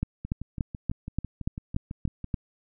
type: two click trains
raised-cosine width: 5 ms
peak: -14 / -22 dBFS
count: 9 / 13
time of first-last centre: 0.03-2.342 / 0.25-2.243 s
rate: 3.46 / 6.02 Hz
effects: none